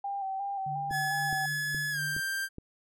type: tone with vibrato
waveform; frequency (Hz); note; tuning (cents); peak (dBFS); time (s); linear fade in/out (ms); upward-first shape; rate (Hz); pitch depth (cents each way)
sine; 784; G5; 0; -31; 0.04-1.46; 5; square; 2.8; 30
type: tone with tremolo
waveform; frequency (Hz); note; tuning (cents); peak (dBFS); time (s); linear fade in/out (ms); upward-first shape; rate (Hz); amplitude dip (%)
sine; 146.83; D3; 0; -36; 0.66-2.2; 5; triangle; 3.8; 55
type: tone with pitch glide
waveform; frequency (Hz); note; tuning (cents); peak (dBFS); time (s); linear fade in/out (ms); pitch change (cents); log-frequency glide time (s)
45% pulse; 1703 to 1579.8; G#6 to G6; +43 to +13; -30; 0.9-2.49; 50; -130; 1.91-2
type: click train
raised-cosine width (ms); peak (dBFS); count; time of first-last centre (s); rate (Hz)
3; -28; 5; 0.91-2.584; 2.39
effects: none